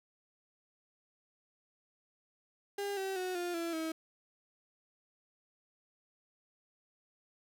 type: tone with pitch steps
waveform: 35% pulse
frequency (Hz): 402.4 / 384.7 / 367.7 / 351.5 / 336 / 321.2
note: G4 / G4 / F#4 / F4 / E4 / E4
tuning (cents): +45 / -33 / -11 / +11 / +33 / -45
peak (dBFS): -33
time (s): 2.78-3.92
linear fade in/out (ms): 5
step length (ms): 190
effects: none